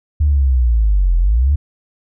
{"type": "linear two-way sweep", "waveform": "sine", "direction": "down then up", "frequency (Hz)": [76, 41.2, 76], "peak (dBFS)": -9, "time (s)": [0.2, 1.56], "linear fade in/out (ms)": 10, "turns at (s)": 1.18, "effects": ["tanh soft clip ceiling -5 dBFS"]}